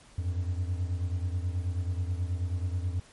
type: beating tone pair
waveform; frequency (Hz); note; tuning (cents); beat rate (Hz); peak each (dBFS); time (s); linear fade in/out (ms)
triangle; 87.31 / 96.61; F2 / G2; 0 / -25; 9.3; -27 / -32; 0.18-3; 5
effects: pink hiss -56 dBFS RMS until 3.12 s + MP3 48 kbps